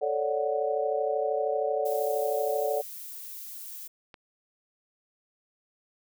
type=chord; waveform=sine; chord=D major seventh; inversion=second; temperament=equal; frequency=440 / 554.4 / 587.3 / 740 Hz; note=A4 / C#5 / D5 / F#5; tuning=0 / 0 / 0 / 0 cents; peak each=-30 / -31 / -30 / -32 dBFS; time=0.01-2.82 s; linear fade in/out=20 ms
type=noise; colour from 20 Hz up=violet; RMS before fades=-41 dBFS; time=1.85-3.88 s; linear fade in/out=10 ms
type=click; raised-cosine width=0.3 ms; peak=-30 dBFS; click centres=4.142 s
effects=none